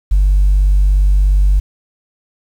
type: tone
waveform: sine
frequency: 48.51 Hz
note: G1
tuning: 17 cents flat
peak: -6 dBFS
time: 0.11-1.6 s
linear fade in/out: 10 ms
effects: tanh soft clip ceiling -5 dBFS + 7-bit